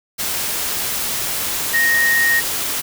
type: tone in noise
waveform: sine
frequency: 1864.7 Hz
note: A#6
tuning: in tune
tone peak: -13 dBFS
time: 1.73-2.41 s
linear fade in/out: 20 ms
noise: white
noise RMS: -22 dBFS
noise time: 0.18-2.82 s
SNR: +6 dB
effects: none